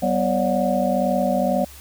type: tone cluster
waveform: sine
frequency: 191.3 / 246.3 / 551 / 593 / 729 Hz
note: G3 / B3 / C#5 / D5 / F#5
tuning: -42 / -5 / -11 / +17 / -26 cents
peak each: -24 dBFS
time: 0.02-1.65 s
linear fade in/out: 10 ms
effects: added 69 Hz sine -43 dBFS peak until 1.8 s + white hiss -44 dBFS RMS until 1.8 s